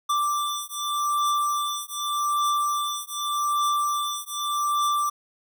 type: beating tone pair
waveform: square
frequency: 1174.7 / 1175.54 Hz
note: D6 / D6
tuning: 0 / +1 cents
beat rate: 0.84 Hz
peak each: -27 dBFS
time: 0.09-5.1 s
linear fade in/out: 10 ms
effects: none